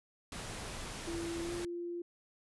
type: noise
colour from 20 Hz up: pink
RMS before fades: -43 dBFS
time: 0.32-1.65 s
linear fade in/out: 2 ms
type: tone with pitch glide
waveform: sine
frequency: 337.1 to 346.4 Hz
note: E4 to F4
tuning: +39 to -14 cents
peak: -37 dBFS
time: 1.07-2.02 s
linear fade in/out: 5 ms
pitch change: +47 cents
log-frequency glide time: 1.42-1.53 s
effects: resampled to 24000 Hz